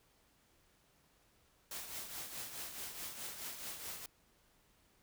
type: noise with tremolo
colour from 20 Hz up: white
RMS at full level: -43 dBFS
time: 1.71-4.06 s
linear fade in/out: 2 ms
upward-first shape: triangle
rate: 4.7 Hz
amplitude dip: 60%
effects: pink hiss -71 dBFS RMS until 5.02 s